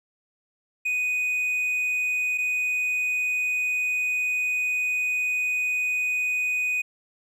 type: tone pair in turn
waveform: triangle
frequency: 2489 / 2489 Hz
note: D#7 / D#7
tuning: 0 / 0 cents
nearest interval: unison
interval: 0 cents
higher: neither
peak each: -21 dBFS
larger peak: neither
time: 0.85-2.38 / 2.38-6.82 s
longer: second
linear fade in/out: 10 ms
effects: none